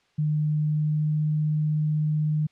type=tone with pitch glide; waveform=sine; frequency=151.7 to 152.67 Hz; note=D#3 to D#3; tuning=-44 to -33 cents; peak=-21 dBFS; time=0.18-2.47 s; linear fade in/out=10 ms; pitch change=+11 cents; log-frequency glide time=0.56-1.22 s; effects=white hiss -65 dBFS RMS until 2.51 s + low-pass 4000 Hz 12 dB/octave